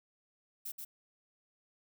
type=noise with echo; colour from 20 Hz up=violet; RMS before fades=-41 dBFS; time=0.65-0.72 s; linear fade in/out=10 ms; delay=130 ms; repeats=1; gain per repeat=-3 dB; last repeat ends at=0.85 s; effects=none